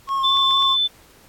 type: tone with vibrato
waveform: triangle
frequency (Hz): 1083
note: C#6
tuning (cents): -41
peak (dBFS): -17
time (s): 0.07-0.77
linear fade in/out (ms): 50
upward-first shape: square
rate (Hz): 4.2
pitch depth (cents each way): 12
type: clicks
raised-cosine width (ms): 0.2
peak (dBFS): -20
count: 4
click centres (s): 0.09 / 0.371 / 0.51 / 0.624
type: tone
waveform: sine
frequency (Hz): 3518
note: A7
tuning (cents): -1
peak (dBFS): -16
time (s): 0.23-0.88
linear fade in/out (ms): 20
effects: pink hiss -51 dBFS RMS until 1.28 s + AAC 64 kbps